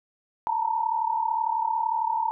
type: tone cluster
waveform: sine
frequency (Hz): 884 / 922 / 955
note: A5 / A#5 / A#5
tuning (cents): +8 / -19 / +42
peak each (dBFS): -26 / -28 / -29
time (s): 0.47-2.31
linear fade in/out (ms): 0
effects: none